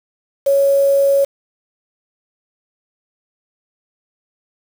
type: tone with quantisation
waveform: sine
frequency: 555 Hz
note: C#5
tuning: 2 cents sharp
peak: -10 dBFS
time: 0.46-1.25 s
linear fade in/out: 10 ms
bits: 5
effects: none